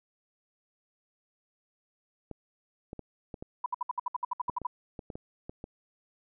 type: clicks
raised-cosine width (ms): 2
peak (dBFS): -26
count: 12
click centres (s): 2.313 / 2.931 / 2.993 / 3.342 / 3.425 / 4.496 / 4.617 / 4.992 / 5.102 / 5.155 / 5.495 / 5.641
type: tone bursts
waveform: sine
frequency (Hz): 986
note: B5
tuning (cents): -3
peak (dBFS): -27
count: 13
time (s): 3.64-4.669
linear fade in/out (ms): 5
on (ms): 21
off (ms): 63
effects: none